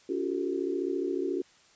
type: tone cluster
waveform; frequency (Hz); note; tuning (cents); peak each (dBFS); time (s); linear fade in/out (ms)
sine; 283.9 / 349.4 / 383.7 / 445.4; C#4 / F4 / G4 / A4; +41 / +1 / -37 / +21; -34 / -32 / -32 / -38; 0.09-1.42; 5
effects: white hiss -60 dBFS RMS until 1.75 s + resampled to 16000 Hz

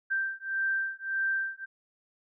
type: beating tone pair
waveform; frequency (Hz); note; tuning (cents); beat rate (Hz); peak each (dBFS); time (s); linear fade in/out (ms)
sine; 1568 / 1569.7; G6 / G6; 0 / +2; 1.7; -31; 0.1-1.66; 20
effects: none

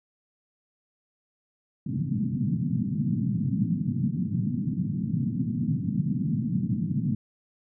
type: band-pass noise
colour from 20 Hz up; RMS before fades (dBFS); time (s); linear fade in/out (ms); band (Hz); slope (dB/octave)
white; -27; 1.86-7.15; 5; 110 to 240; 48
effects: none

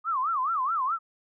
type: tone with vibrato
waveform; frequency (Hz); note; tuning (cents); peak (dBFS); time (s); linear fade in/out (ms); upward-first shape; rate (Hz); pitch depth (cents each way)
sine; 1174.7; D6; 0; -24; 0.04-0.99; 50; sine; 4.7; 260
effects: none

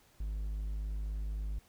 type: tone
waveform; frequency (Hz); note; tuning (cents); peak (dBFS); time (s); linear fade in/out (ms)
triangle; 51.91; G#1; 0; -32; 0.2-1.59; 5
effects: pink hiss -65 dBFS RMS until 1.68 s

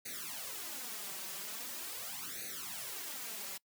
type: noise with flanger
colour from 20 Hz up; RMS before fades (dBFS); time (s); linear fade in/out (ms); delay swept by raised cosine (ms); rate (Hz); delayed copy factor
white; -43; 0.05-3.58; 10; 0.47 to 5.27; 0.42; +1
effects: noise-tail reverb RT60 0.1 s tail -24 dB re dry + high-pass 150 Hz 12 dB/octave

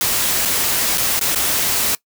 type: noise with dropouts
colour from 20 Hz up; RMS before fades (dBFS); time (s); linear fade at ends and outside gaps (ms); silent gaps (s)
white; -18; 0.01-1.95; 1; 0.452-0.456 / 0.975-0.98 / 1.193-1.211 / 1.348-1.358
effects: noise-tail reverb RT60 0.1 s tail -22 dB re dry

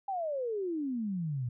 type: exponential sweep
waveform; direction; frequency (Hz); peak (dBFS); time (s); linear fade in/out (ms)
sine; down; 809 to 116.54; -31; 0.08-1.49; 5
effects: none

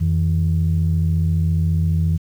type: tone pair together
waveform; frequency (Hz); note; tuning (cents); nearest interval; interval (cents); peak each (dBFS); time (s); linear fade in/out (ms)
sine; 86.92 / 161.4; F2 / E3; -8 / -36; major seventh; 1072; -16 / -18; 0-2.18; 20
effects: tanh soft clip ceiling -9 dBFS + 8-bit

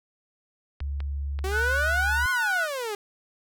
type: clicks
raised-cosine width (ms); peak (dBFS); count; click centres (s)
0.3; -24; 3; 0.804 / 1.004 / 1.39
type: tone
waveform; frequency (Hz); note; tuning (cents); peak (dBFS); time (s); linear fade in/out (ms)
sine; 70.4; C#2; +27; -27; 0.81-2.26; 0
type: exponential two-way sweep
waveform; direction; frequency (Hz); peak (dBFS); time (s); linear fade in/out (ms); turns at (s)
sawtooth; up then down; 370 to 1078 to 400; -25; 1.44-2.95; 2; 2.3
type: tone with pitch glide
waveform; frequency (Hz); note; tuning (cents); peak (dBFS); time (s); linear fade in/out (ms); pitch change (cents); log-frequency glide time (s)
sine; 1484 to 1470.3; F#6 to F#6; +5 to -11; -23; 1.51-2.68; 50; -16; 1.63-1.97
effects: none

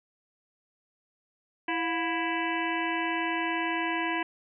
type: harmonic tone with a mistuned harmonic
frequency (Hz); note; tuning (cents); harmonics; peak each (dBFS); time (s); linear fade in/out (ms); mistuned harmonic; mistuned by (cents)
330.6; E4; +5; 1 / 2 / 3 / 5 / 6 / 7 / 8 / 9; -32 / -36 / -33 / -35 / -36 / -38 / -38 / -41; 1.68-4.23; 5; 2; +130
effects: none

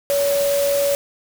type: tone in noise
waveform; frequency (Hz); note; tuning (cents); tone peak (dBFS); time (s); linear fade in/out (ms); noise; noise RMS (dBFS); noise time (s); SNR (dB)
sine; 565; C#5; +33; -16; 0.1-0.95; 0; white; -27; 0.1-0.95; +8
effects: none

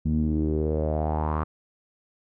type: tone with low-pass filter sweep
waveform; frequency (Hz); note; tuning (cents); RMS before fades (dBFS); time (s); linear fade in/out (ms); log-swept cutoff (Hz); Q
sawtooth; 77.1; D#2; -15; -25; 0.05-1.44; 10; 200 to 1200; 4.7
effects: none

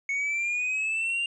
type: linear sweep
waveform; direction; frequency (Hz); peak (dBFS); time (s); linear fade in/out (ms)
triangle; up; 2205 to 2800; -24; 0.09-1.26; 2
effects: resampled to 22050 Hz

